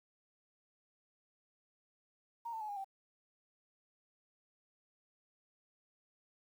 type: tone with pitch steps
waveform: sine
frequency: 932.3 / 891.2 / 852 / 814.4 / 778.6 Hz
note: A#5 / A5 / G#5 / G#5 / G5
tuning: 0 / +22 / +44 / -34 / -12 cents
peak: -39 dBFS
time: 2.45-2.845 s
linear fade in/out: 10 ms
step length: 79 ms
effects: 11-bit